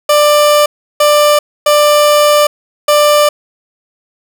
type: tone bursts at uneven times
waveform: 30% pulse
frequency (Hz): 592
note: D5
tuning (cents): +14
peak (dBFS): -3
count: 4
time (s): 0.09-0.66 / 1-1.39 / 1.66-2.47 / 2.88-3.29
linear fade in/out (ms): 5
effects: none